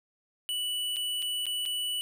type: tone with dropouts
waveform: square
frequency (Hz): 2960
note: F#7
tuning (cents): 0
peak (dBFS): -30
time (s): 0.49-2.01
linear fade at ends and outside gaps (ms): 0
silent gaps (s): 0.961-0.967 / 1.221-1.225 / 1.456-1.466 / 1.654-1.66
effects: none